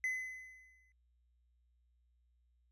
triangle tone with exponential decay, 2029 Hz, B6, 46 cents sharp, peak -30 dBFS, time 0.04-0.92 s, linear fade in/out 1 ms, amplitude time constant 190 ms, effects added 60 Hz sine -70 dBFS peak until 2.71 s + resampled to 32000 Hz

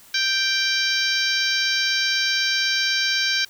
harmonic tone, 784 Hz, G5, in tune, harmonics 2 / 3 / 4 / 5 / 6 / 7 / 8, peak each -24 / -27 / -28 / -26 / -27 / -27 / -34 dBFS, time 0.14-3.45 s, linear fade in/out 5 ms, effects white hiss -49 dBFS RMS until 3.49 s

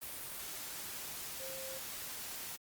sine tone in noise, 530 Hz, C5, 22 cents sharp, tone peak -46 dBFS, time 1.39-1.79 s, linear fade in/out 20 ms, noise white, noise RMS -44 dBFS, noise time 0.01-2.57 s, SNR -5 dB, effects Opus 32 kbps

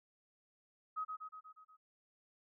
sine tone with echo, 1265 Hz, D#6, 28 cents sharp, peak -36 dBFS, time 0.96-1.05 s, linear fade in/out 20 ms, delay 120 ms, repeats 6, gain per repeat -4 dB, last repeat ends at 1.77 s, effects none

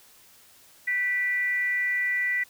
sine tone with frequency modulation, 1965 Hz, B6, 9 cents flat, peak -23 dBFS, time 0.87-2.44 s, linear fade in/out 10 ms, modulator 433 Hz, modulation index 0.31, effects white hiss -55 dBFS RMS until 2.49 s

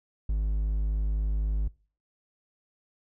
triangle tone, 51.9 Hz, G#1, in tune, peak -22 dBFS, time 0.29-1.68 s, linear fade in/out 5 ms, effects noise-tail reverb RT60 0.4 s tail -23 dB re dry

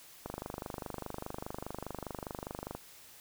click train, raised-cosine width 1 ms, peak -24 dBFS, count 63, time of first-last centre 0.26-2.75 s, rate 24.9 Hz, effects white hiss -55 dBFS RMS until 3.2 s

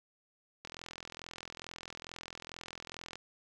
click train, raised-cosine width 0.2 ms, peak -26 dBFS, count 107, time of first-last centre 0.65-3.156 s, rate 42.3 Hz, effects none

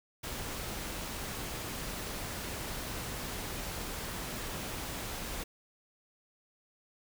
pink noise, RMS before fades -39 dBFS, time 0.23-5.44 s, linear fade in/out 10 ms, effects none

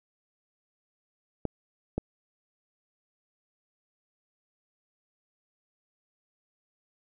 clicks, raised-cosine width 2 ms, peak -15 dBFS, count 2, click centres 1.453 / 1.98 s, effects none

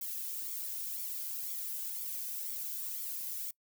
violet noise with flanger, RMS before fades -39 dBFS, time 0.01-3.51 s, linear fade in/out 5 ms, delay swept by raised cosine 0.88 to 1.98 ms, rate 2 Hz, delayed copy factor +0.75, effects noise-tail reverb RT60 0.1 s tail -24 dB re dry

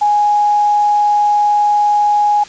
sine tone with quantisation, 830.6 Hz, G#5, in tune, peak -9 dBFS, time 0.01-2.44 s, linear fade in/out 10 ms, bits 6, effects white hiss -36 dBFS RMS until 2.48 s + resampled to 16000 Hz

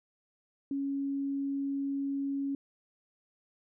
sine tone, 277.2 Hz, C#4, in tune, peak -30 dBFS, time 0.71-2.55 s, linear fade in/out 2 ms, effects none

